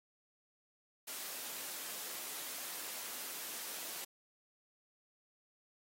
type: high-pass noise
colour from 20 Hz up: white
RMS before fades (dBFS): -44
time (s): 1.07-4.05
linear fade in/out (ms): 10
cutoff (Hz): 250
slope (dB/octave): 12
effects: AAC 48 kbps